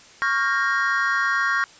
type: chord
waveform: triangle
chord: G half-diminished seventh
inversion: second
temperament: equal with one note detuned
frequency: 1108.7 / 1396.9 / 1602.8 / 1864.7 Hz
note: Db6 / F6 / G6 / Bb6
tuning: 0 / 0 / +38 / 0 cents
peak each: -23 dBFS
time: 0.22-1.64 s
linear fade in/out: 0 ms
effects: white hiss -48 dBFS RMS until 1.79 s + resampled to 16000 Hz